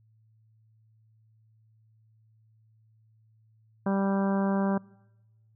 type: harmonic tone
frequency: 196 Hz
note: G3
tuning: in tune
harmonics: 1 / 2 / 3 / 4 / 5 / 6 / 7 / 8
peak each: -25 / -34 / -33 / -37 / -37 / -42 / -45 / -43 dBFS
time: 3.86-4.78 s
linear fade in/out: 5 ms
effects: noise-tail reverb RT60 1.0 s tail -24 dB re dry + added 110 Hz sine -60 dBFS peak until 5.55 s